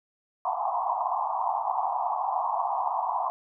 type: band-pass noise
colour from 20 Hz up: pink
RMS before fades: -28 dBFS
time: 0.45-3.3 s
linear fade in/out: 0 ms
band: 690 to 1100 Hz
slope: 96 dB/octave
effects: none